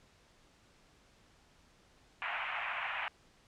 white band-pass noise, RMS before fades -38 dBFS, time 2.22-3.08 s, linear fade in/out 0 ms, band 670 to 2700 Hz, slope 48 dB/octave, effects pink hiss -65 dBFS RMS until 3.47 s + low-pass 7000 Hz 12 dB/octave

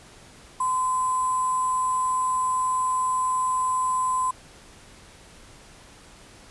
sine tone with sample-and-hold, 1025 Hz, C6, 36 cents flat, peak -21 dBFS, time 0.6-4.31 s, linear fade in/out 5 ms, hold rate 8820 Hz, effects pink hiss -49 dBFS RMS until 6.5 s + resampled to 24000 Hz

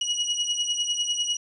30% pulse beating tone pair, 2902 / 2912 Hz, F#7 / F#7, -34 / -28 cents, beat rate 10 Hz, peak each -24 dBFS, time 0.01-1.37 s, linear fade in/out 5 ms, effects resampled to 22050 Hz

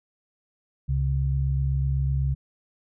sine tone pair together, 67.95 / 135.9 Hz, C#2 / C#3, -34 / -34 cents, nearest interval octave, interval 1200 cents, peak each -24 dBFS, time 0.88-2.35 s, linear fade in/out 20 ms, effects none

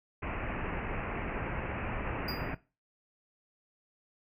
pink low-pass noise, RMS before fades -36 dBFS, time 0.22-2.55 s, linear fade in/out 10 ms, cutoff 2700 Hz, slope 96 dB/octave
square tone with exponential decay, 4842 Hz, D#8, 48 cents flat, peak -34 dBFS, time 2.28-2.57 s, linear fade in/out 5 ms, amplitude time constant 61 ms
effects noise-tail reverb RT60 0.3 s tail -19 dB re dry

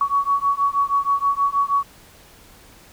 sine beating tone pair, 1120 / 1126.3 Hz, C#6 / C#6, +18 / +27 cents, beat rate 6.3 Hz, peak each -20 dBFS, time 0.01-1.83 s, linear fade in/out 2 ms, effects pink hiss -48 dBFS RMS until 2.92 s

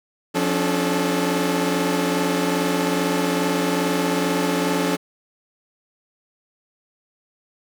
sawtooth tone cluster, 176 / 272 / 294.4 / 432.4 Hz, F3 / C#4 / D4 / A4, +14 / -33 / +4 / -30 cents, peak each -21 dBFS, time 0.34-4.97 s, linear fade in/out 20 ms, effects none

